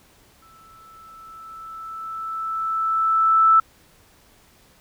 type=tone with exponential growth; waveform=sine; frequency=1318.5 Hz; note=E6; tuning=in tune; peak=-10 dBFS; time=0.42-3.6 s; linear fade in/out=5 ms; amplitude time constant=690 ms; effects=pink hiss -55 dBFS RMS until 4.8 s